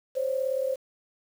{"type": "tone pair together", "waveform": "sine", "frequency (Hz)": [523.3, 561.2], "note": ["C5", "C#5"], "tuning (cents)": [0, 21], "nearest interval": "minor second", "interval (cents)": 121, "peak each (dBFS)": [-26, -31], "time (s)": [0.15, 0.76], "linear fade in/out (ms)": 20, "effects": ["8-bit"]}